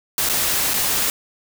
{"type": "noise with dropouts", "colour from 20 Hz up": "white", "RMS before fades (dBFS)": -20, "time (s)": [0.18, 1.1], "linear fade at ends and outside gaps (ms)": 1, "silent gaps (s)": [[0.289, 0.296], [0.736, 0.74]], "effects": []}